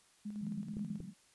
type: tone with tremolo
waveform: sine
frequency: 208.5 Hz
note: G#3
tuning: 7 cents sharp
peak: -38 dBFS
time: 0.25-0.98 s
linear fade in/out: 10 ms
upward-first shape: square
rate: 9.2 Hz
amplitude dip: 45%
type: band-pass noise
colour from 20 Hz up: white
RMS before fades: -45 dBFS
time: 0.38-1.14 s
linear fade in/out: 50 ms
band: 160 to 210 Hz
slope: 48 dB/octave
type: clicks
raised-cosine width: 3 ms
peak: -32 dBFS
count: 2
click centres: 0.769 / 1.004 s
effects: white hiss -67 dBFS RMS until 1.34 s + resampled to 24000 Hz